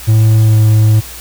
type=tone with pitch glide; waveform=triangle; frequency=110 to 108.49 Hz; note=A2 to A2; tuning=0 to -24 cents; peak=-3 dBFS; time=0.07-1.01 s; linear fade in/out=20 ms; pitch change=-24 cents; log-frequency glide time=0.4-0.58 s; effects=added 60 Hz sine -33 dBFS peak until 1.2 s + white hiss -30 dBFS RMS until 1.2 s